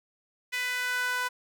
sawtooth tone with high-pass filter sweep, 498 Hz, B4, 14 cents sharp, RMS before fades -30 dBFS, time 0.52-1.29 s, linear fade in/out 20 ms, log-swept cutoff 2100 to 1200 Hz, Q 3.6, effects none

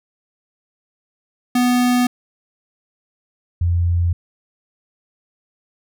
square / sine tone pair in turn, 246.9 / 86.39 Hz, B3 / F2, 0 / -18 cents, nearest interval octave + tritone, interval 1818 cents, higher first, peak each -14 dBFS, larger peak neither, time 1.55-2.07 / 3.61-4.13 s, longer neither, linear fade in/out 5 ms, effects none

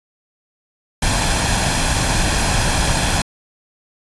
pink noise with comb filter, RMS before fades -17 dBFS, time 1.02-3.22 s, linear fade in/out 5 ms, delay 1.2 ms, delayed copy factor +0.5, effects resampled to 24000 Hz

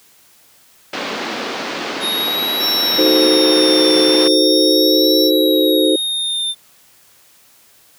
pink band-pass noise, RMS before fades -24 dBFS, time 0.93-4.28 s, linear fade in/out 5 ms, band 230 to 4900 Hz, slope 24 dB/octave
square tone with vibrato, 3729 Hz, A#7, in tune, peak -18 dBFS, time 2-6.55 s, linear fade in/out 50 ms, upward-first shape triangle, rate 0.38 Hz, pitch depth 75 cents each way
triangle tone, 5470 Hz, F8, 37 cents flat, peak -16 dBFS, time 2.59-5.31 s, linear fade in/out 50 ms
sine chord, D# diminished seventh, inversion none, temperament equal, 311.1 / 370 / 440 / 523.3 Hz, D#4 / F#4 / A4 / C5, 0 / 0 / 0 / 0 cents, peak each -15 / -18 / -19 / -17 dBFS, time 2.98-5.96 s, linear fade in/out 5 ms
effects white hiss -50 dBFS RMS until 7.98 s + high-pass 60 Hz 12 dB/octave

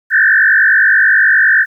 sine tone with frequency modulation, 1661.2 Hz, G#6, in tune, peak -6 dBFS, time 0.1-1.66 s, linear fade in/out 50 ms, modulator 49.7 Hz, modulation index 3.2, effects 8-bit

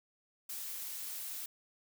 blue noise, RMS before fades -42 dBFS, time 0.49-1.46 s, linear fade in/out 5 ms, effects none

